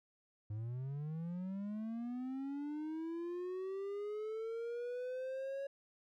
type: linear sweep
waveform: triangle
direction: up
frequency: 102.8 to 556 Hz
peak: -37 dBFS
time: 0.5-5.67 s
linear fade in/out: 5 ms
effects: none